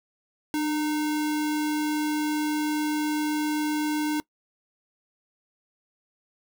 sine tone with sample-and-hold, 301.3 Hz, D4, 44 cents sharp, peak -23 dBFS, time 0.54-4.2 s, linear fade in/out 0 ms, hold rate 1225 Hz, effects noise-tail reverb RT60 0.1 s tail -22 dB re dry

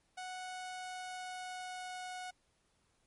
sawtooth tone with pitch glide, 738 to 733.3 Hz, F#5 to F#5, -5 to -16 cents, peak -38 dBFS, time 0.17-2.31 s, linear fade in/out 10 ms, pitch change -11 cents, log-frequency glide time 0.33-2.08 s, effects pink hiss -75 dBFS RMS until 3.06 s + MP3 48 kbps

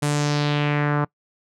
sawtooth tone with low-pass filter sweep, 146.83 Hz, D3, in tune, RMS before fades -21 dBFS, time 0.02-1.05 s, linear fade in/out 10 ms, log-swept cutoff 9900 to 1200 Hz, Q 2.3, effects noise-tail reverb RT60 0.1 s tail -23 dB re dry

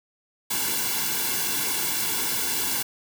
white noise with comb filter, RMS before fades -26 dBFS, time 0.5-2.83 s, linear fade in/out 10 ms, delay 1.6 ms, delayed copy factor -0.9, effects none

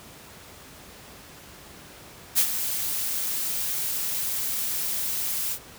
blue noise with ADSR envelope, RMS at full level -18 dBFS, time 2.35-5.59 s, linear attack 35 ms, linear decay 73 ms, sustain -10 dB, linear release 70 ms, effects pink hiss -46 dBFS RMS until 5.78 s + high-pass 60 Hz 12 dB/octave

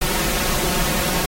pink noise with comb filter, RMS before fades -21 dBFS, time 0.01-1.26 s, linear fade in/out 10 ms, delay 5.5 ms, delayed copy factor +0.95, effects AAC 48 kbps

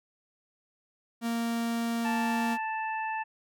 45% pulse tone, 232.1 Hz, A#3, 7 cents flat, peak -28 dBFS, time 1.21-2.58 s, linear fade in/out 50 ms
harmonic tone, 880 Hz, A5, in tune, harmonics 1 / 2 / 3, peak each -31 / -37 / -40 dBFS, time 2.04-3.24 s, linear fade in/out 20 ms
effects none

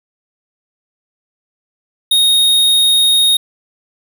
square tone, 3727 Hz, A#7, 1 cent flat, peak -9 dBFS, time 2.11-3.37 s, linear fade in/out 5 ms, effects none

